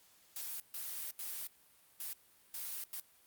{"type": "noise bursts at uneven times", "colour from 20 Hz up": "blue", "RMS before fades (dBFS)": -42, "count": 6, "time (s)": [[0.36, 0.6], [0.74, 1.11], [1.19, 1.47], [2, 2.13], [2.54, 2.84], [2.93, 3]], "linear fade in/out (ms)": 2, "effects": ["white hiss -66 dBFS RMS until 3.26 s", "Opus 48 kbps"]}